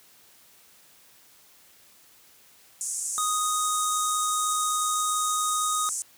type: band-pass noise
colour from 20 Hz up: pink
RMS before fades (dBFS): -31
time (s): 2.81-6.02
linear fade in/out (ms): 0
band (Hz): 6600 to 9600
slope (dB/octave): 48
type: tone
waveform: square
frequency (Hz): 1244.5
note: D#6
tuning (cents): 0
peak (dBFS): -26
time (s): 3.18-5.89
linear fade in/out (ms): 0
effects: white hiss -56 dBFS RMS until 6.17 s + high-pass 60 Hz 12 dB/octave